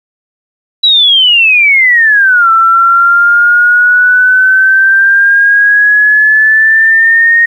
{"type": "exponential two-way sweep", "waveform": "sine", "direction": "down then up", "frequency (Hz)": [3951, 1333, 1863], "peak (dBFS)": -3, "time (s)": [0.83, 7.46], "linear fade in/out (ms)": 10, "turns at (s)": 2.5, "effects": ["7-bit"]}